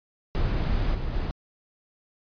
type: noise with level steps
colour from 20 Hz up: brown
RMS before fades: -24 / -30 / -27 dBFS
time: 0.35-1.31 s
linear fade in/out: 0 ms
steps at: 0.94 / 1.13 s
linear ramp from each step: 10 ms
effects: resampled to 11025 Hz